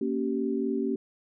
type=chord; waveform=sine; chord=G diminished; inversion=first; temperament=equal with one note detuned; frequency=233.1 / 277.2 / 385.7 Hz; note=Bb3 / Db4 / G4; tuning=0 / 0 / -28 cents; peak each=-30 dBFS; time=0.01-0.96 s; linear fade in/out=5 ms; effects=none